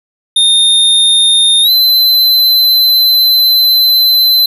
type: tone with pitch glide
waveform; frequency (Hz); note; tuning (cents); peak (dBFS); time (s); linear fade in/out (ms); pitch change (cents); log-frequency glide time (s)
square; 3654 to 4054; A#7 to B7; -35 to +45; -6; 0.36-4.46; 5; +180; 1.62-1.71
effects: none